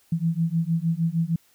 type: beating tone pair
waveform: sine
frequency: 162.4 / 168.9 Hz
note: E3 / E3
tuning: -26 / +42 cents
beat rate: 6.5 Hz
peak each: -24 dBFS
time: 0.12-1.36 s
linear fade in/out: 5 ms
effects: white hiss -61 dBFS RMS until 1.54 s